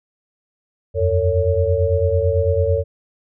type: tone cluster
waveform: sine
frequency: 83.9 / 92.9 / 451.9 / 559 Hz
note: E2 / F#2 / A4 / C#5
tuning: +31 / +7 / +46 / +14 cents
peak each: -20 dBFS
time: 0.94-2.84 s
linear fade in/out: 50 ms
effects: none